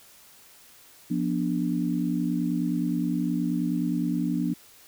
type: chord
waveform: sine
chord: B diminished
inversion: second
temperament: equal with one note detuned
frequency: 174.61 / 243.7 / 293.7 Hz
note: F3 / B3 / D4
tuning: 0 / -23 / 0 cents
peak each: -28 dBFS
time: 1.1-4.54 s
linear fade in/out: 10 ms
effects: white hiss -53 dBFS RMS until 4.87 s